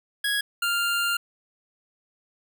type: tone pair in turn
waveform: 25% pulse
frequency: 1661.2 / 1396.9 Hz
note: G#6 / F6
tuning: 0 / 0 cents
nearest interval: minor third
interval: 300 cents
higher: first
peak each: -19 dBFS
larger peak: neither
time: 0.24-0.41 / 0.62-1.17 s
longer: second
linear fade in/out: 5 ms
effects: none